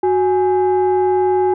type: tone pair together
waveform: sine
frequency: 370 / 830.6 Hz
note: F#4 / G#5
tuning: 0 / 0 cents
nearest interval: octave + major second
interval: 1400 cents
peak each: -12 / -16 dBFS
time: 0.03-1.54 s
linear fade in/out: 5 ms
effects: tanh soft clip ceiling -8 dBFS